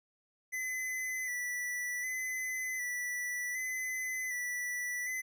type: tone with vibrato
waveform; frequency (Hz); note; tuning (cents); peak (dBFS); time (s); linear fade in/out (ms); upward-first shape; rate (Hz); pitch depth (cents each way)
square; 1995; B6; +17; -35; 0.52-5.22; 20; square; 0.66; 27
effects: none